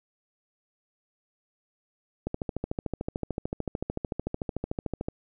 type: click train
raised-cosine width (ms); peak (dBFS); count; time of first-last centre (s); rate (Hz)
2; -16; 39; 2.27-5.085; 13.5
effects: none